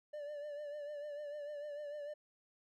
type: tone with vibrato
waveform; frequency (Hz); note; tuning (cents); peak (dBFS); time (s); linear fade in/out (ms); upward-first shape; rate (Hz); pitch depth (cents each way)
triangle; 587.3; D5; 0; -40; 0.13-2.14; 10; triangle; 6.7; 53
effects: none